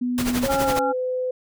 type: tone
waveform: sine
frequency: 246.9 Hz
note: B3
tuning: in tune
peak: -21 dBFS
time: 0.01-0.46 s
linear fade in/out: 10 ms
type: noise with tremolo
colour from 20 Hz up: pink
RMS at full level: -25 dBFS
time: 0.18-0.79 s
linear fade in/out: 0 ms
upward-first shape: sine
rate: 12 Hz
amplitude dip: 75%
type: tone with pitch glide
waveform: sine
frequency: 544 to 507.6 Hz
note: C#5 to B4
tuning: -33 to +47 cents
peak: -22 dBFS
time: 0.43-1.31 s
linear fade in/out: 5 ms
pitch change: -120 cents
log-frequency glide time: 0.63-0.74 s
type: harmonic tone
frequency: 275.1 Hz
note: C#4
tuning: 13 cents flat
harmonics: 1 / 3 / 5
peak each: -28 / -23 / -28 dBFS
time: 0.48-0.93 s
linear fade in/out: 20 ms
effects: none